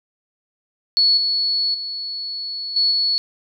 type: tone with level steps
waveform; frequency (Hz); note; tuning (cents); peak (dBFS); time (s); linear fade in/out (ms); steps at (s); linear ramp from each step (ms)
sine; 4400; C#8; -14; -12 / -17 / -25 / -14 / -16; 0.97-3.18; 0; 1.17 / 1.74 / 2.76 / 2.91; 5
effects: none